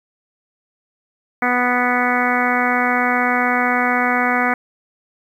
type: harmonic tone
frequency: 246.9 Hz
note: B3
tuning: in tune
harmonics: 1 / 2 / 3 / 4 / 5 / 6 / 7 / 8 / 9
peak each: -22 / -26 / -21 / -26 / -23 / -23 / -26 / -23 / -25 dBFS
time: 1.42-4.54 s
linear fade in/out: 5 ms
effects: 8-bit